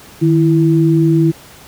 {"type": "tone pair together", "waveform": "sine", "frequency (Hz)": [155.56, 330.3], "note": ["D#3", "E4"], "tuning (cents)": [0, 4], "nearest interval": "octave + minor second", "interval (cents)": 1304, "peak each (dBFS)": -11, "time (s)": [0.21, 1.32], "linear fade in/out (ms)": 20, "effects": ["pink hiss -39 dBFS RMS until 1.67 s", "high-pass 60 Hz 12 dB/octave"]}